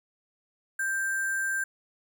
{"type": "tone with sample-and-hold", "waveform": "sine", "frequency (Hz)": 1577, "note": "G6", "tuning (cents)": 10, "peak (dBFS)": -26, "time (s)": [0.79, 1.64], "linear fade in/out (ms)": 5, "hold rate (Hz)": 8820, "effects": []}